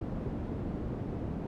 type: low-pass noise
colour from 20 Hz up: white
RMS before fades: -36 dBFS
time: 0.01-1.47 s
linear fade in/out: 5 ms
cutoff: 270 Hz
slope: 12 dB/octave
effects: none